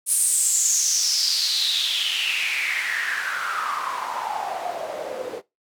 white noise with band-pass filter sweep, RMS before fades -24 dBFS, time 0.06-5.42 s, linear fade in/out 50 ms, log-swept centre 9800 to 450 Hz, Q 6.6, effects noise-tail reverb RT60 0.2 s tail -20 dB re dry

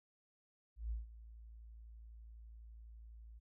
sine tone with ADSR envelope, 56 Hz, A1, 31 cents sharp, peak -36 dBFS, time 0.76-3.4 s, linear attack 150 ms, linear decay 150 ms, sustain -16 dB, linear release 24 ms, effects none

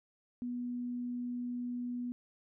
sine tone, 244.4 Hz, B3, 18 cents flat, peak -35 dBFS, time 0.42-2.12 s, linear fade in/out 0 ms, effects none

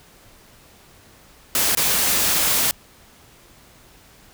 white noise with dropouts, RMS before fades -19 dBFS, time 1.55-2.71 s, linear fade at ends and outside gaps 1 ms, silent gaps 1.75-1.772 s, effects pink hiss -50 dBFS RMS until 4.33 s

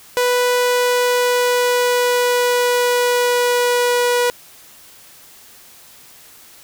sawtooth tone with pitch glide, 493.1 to 487.2 Hz, B4 to B4, -3 to -24 cents, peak -10 dBFS, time 0.17-4.3 s, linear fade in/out 0 ms, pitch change -21 cents, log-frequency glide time 0.55-4.17 s, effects white hiss -44 dBFS RMS until 6.63 s

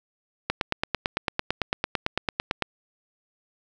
click train, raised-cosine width 0.3 ms, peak -7 dBFS, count 20, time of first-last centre 0.5-2.623 s, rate 8.95 Hz, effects none

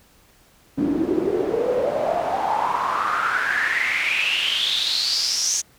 pink noise with band-pass filter sweep, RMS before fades -22 dBFS, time 0.77-5.62 s, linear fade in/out 20 ms, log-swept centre 270 to 6400 Hz, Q 8.2, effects pink hiss -55 dBFS RMS until 5.78 s

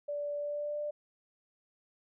sine tone with pitch glide, 582 to 592.5 Hz, D5 to D5, -16 to +15 cents, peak -33 dBFS, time 0.08-0.91 s, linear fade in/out 10 ms, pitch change +31 cents, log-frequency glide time 0.37-0.79 s, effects none

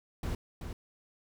brown noise with echo, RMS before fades -34 dBFS, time 0.23-0.35 s, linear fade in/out 2 ms, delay 380 ms, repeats 1, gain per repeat -6 dB, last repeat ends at 0.73 s, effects none

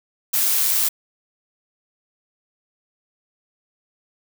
blue noise with amplitude modulation, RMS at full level -18 dBFS, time 0.33-0.89 s, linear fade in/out 10 ms, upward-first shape sine, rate 103 Hz, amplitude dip 25%, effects none

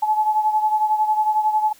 sine beating tone pair, 856 / 867 Hz, A5 / A5, -48 / -26 cents, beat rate 11 Hz, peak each -17 / -23 dBFS, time 0.02-1.73 s, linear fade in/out 10 ms, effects white hiss -51 dBFS RMS until 1.79 s

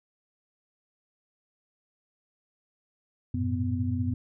sine tone cluster, 92.9 / 107.8 / 118.3 / 249.3 Hz, F#2 / A2 / A#2 / B3, +7 / -35 / +26 / +16 cents, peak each -29 / -34 / -34 / -30 dBFS, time 3.34-4.14 s, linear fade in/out 5 ms, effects none

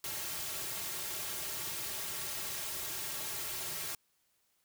white noise with comb filter, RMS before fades -39 dBFS, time 0.04-3.95 s, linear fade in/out 2 ms, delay 4 ms, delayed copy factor -0.85, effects white hiss -75 dBFS RMS until 4.64 s

